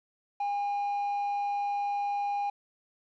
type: tone with quantisation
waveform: triangle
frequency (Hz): 812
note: G#5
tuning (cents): -39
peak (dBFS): -26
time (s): 0.4-2.5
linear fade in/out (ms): 5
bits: 9
effects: low-pass 4000 Hz 12 dB/octave